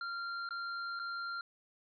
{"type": "tone with dropouts", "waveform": "square", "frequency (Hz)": 1385, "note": "F6", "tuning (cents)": -15, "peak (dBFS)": -38, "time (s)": [0.01, 1.41], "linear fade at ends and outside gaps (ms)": 2, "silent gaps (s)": [[0.49, 0.507], [0.992, 0.997]], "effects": ["resampled to 11025 Hz"]}